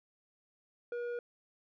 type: tone with low-pass filter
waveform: square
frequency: 479.6 Hz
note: A#4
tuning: 49 cents sharp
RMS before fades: -38 dBFS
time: 0.92-1.19 s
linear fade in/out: 2 ms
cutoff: 1200 Hz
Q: 1.1
effects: none